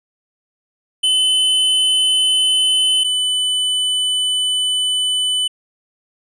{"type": "tone pair in turn", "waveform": "square", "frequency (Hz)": [3030, 3000], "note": ["F#7", "F#7"], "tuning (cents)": [40, 23], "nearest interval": "unison", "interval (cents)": 17, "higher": "first", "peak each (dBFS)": [-13, -16], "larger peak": "first", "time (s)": [[1.03, 3.04], [3.04, 5.48]], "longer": "second", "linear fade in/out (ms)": 10, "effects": ["resampled to 22050 Hz"]}